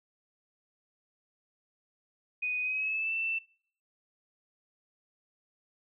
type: tone with pitch glide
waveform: sine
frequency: 2489 to 2668 Hz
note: D#7 to E7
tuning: 0 to +20 cents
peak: -29 dBFS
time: 2.42-3.39 s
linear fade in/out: 10 ms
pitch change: +120 cents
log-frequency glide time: 2.61-3.14 s
effects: noise-tail reverb RT60 0.6 s tail -25 dB re dry